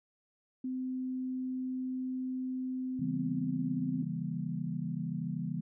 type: tone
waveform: sine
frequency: 257.1 Hz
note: C4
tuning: 30 cents flat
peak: -33 dBFS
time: 0.64-4.03 s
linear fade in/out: 5 ms
type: chord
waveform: sine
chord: C# diminished seventh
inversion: none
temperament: just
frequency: 138.59 / 166.31 / 199.57 / 239.5 Hz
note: C#3 / E3 / G3 / Bb3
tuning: 0 / +16 / +31 / +47 cents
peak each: -40 / -36 / -40 / -40 dBFS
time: 2.99-5.61 s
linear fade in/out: 5 ms
effects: none